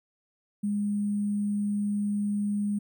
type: tone with sample-and-hold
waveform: sine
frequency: 205.4 Hz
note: G#3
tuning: 19 cents flat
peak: -25 dBFS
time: 0.63-2.79 s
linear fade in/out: 10 ms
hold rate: 8820 Hz
effects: none